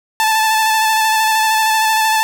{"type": "tone with vibrato", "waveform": "sawtooth", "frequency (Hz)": 877, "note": "A5", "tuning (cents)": -6, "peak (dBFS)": -8, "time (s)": [0.2, 2.23], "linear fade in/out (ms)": 0, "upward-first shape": "square", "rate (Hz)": 13, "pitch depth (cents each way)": 18, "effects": []}